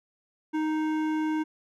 sine tone with hard clipping, 311.1 Hz, D#4, in tune, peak -27 dBFS, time 0.53-1.44 s, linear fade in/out 20 ms, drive 13 dB, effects none

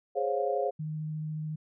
sine chord, Db major seventh, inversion second, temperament equal with one note detuned, 415.3 / 523.3 / 554.4 / 705.8 Hz, Ab4 / C5 / Db5 / F5, 0 / 0 / 0 / +18 cents, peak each -32 dBFS, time 0.15-0.71 s, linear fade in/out 20 ms
sine tone with vibrato, 154.7 Hz, D#3, 10 cents flat, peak -32 dBFS, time 0.79-1.56 s, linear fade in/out 10 ms, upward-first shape sine, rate 14 Hz, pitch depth 9 cents each way
effects none

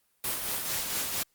white noise with tremolo, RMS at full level -30 dBFS, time 0.24-1.23 s, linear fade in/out 2 ms, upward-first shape sine, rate 4.4 Hz, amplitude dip 40%, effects white hiss -71 dBFS RMS until 1.34 s + Opus 32 kbps

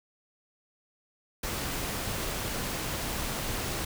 pink noise, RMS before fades -33 dBFS, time 1.43-3.85 s, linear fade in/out 5 ms, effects none

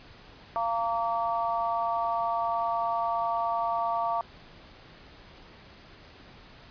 harmonic tone, 230 Hz, A#3, 23 cents flat, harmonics 3 / 4 / 5, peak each -29 / -30 / -31 dBFS, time 0.56-4.21 s, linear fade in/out 0 ms, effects pink hiss -51 dBFS RMS until 6.7 s + resampled to 11025 Hz

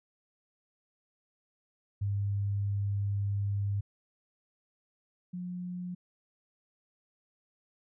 sine tone pair in turn, 100.6 / 179.25 Hz, G2 / F3, +45 / +45 cents, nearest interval minor seventh, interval 1000 cents, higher second, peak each -28 / -35 dBFS, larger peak first, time 2.01-3.81 / 5.33-5.95 s, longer first, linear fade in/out 10 ms, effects none

